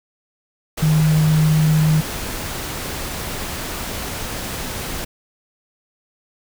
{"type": "tone in noise", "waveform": "sine", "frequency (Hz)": 155.56, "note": "D#3", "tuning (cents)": 0, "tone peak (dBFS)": -12, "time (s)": [0.82, 2.01], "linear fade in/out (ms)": 10, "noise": "pink", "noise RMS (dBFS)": -27, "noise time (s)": [0.77, 5.05], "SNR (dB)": 12, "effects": []}